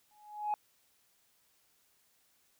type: tone with exponential growth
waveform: sine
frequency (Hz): 839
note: G#5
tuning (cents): +17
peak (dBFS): -26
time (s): 0.11-0.54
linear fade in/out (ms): 1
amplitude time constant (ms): 93
effects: tanh soft clip ceiling -26 dBFS + white hiss -71 dBFS RMS until 2.59 s